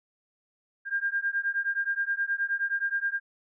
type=beating tone pair; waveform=sine; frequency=1600 / 1609.5 Hz; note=G6 / G6; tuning=+35 / +45 cents; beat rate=9.5 Hz; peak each=-29 dBFS; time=0.85-3.2 s; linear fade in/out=50 ms; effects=none